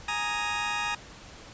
20% pulse chord, Ab suspended second, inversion none, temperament just, 830.6 / 934.4 / 1245.9 Hz, Ab5 / Bb5 / Eb6, 0 / +4 / +2 cents, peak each -28 dBFS, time 0.08-0.95 s, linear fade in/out 5 ms, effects pink hiss -47 dBFS RMS until 1.53 s + resampled to 16000 Hz

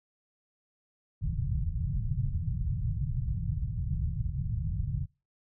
white low-pass noise, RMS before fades -31 dBFS, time 1.21-5.06 s, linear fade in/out 20 ms, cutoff 150 Hz, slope 48 dB/octave, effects noise-tail reverb RT60 0.3 s tail -24 dB re dry

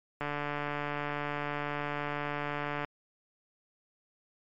click train, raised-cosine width 0.5 ms, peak -19 dBFS, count 386, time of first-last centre 0.21-2.847 s, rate 146 Hz, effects MP3 64 kbps

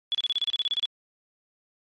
sine tone bursts, 3407 Hz, G#7, 44 cents sharp, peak -22 dBFS, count 13, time 0.12-0.855 s, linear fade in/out 0 ms, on 27 ms, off 32 ms, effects MP3 48 kbps

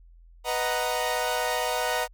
sawtooth chord, B major seventh, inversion none, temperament equal, 493.9 / 622.3 / 740 / 932.3 Hz, B4 / D#5 / F#5 / A#5, 0 / 0 / 0 / 0 cents, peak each -27 dBFS, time 0.44-2.08 s, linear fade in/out 50 ms, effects added 42 Hz sine -49 dBFS peak until 2.13 s

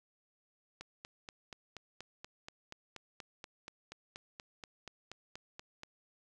click train, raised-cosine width 0.2 ms, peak -28 dBFS, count 22, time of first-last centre 0.81-5.834 s, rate 4.18 Hz, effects none

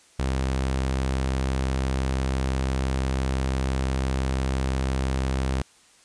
sawtooth tone, 65.9 Hz, C2, 13 cents sharp, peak -19 dBFS, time 0.19-5.62 s, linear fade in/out 5 ms, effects white hiss -56 dBFS RMS until 6.04 s + resampled to 22050 Hz

